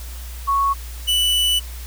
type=tone pair in turn; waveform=sine / 45% pulse; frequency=1108 / 2971 Hz; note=C#6 / F#7; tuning=-1 / +6 cents; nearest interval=octave + perfect fourth; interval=1707 cents; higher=second; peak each=-15 dBFS; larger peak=neither; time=0.47-0.74 / 1.07-1.6 s; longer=second; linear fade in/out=20 ms; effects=added 60 Hz sine -30 dBFS peak until 1.86 s + white hiss -40 dBFS RMS until 1.86 s